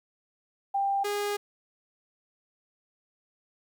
sine / sawtooth tone pair in turn, 792 / 410.4 Hz, G5 / G#4, +18 / -21 cents, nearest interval major seventh, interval 1139 cents, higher first, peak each -24 dBFS, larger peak neither, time 0.74-1.04 / 1.04-1.37 s, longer second, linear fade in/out 10 ms, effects 11-bit

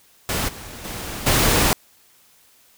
pink noise with level steps, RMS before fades -23 / -37 / -31 / -17 dBFS, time 0.29-1.73 s, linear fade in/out 0 ms, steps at 0.48 / 0.84 / 1.26 s, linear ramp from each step 10 ms, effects white hiss -55 dBFS RMS until 2.77 s

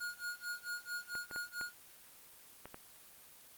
square tone with tremolo, 1436 Hz, F6, 48 cents sharp, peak -38 dBFS, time 0-1.74 s, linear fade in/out 10 ms, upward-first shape sine, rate 4.5 Hz, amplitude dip 95%
clicks, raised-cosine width 0.5 ms, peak -31 dBFS, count 6, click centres 1.153 / 1.312 / 1.361 / 1.612 / 2.656 / 2.744 s
effects white hiss -58 dBFS RMS until 3.57 s + Opus 24 kbps

